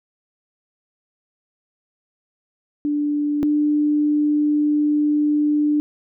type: tone pair in turn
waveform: sine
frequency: 293.7 / 297.3 Hz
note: D4 / D4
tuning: 0 / +21 cents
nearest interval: unison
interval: 21 cents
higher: second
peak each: -18 / -15 dBFS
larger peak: second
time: 2.85-3.43 / 3.43-5.8 s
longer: second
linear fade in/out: 0 ms
effects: none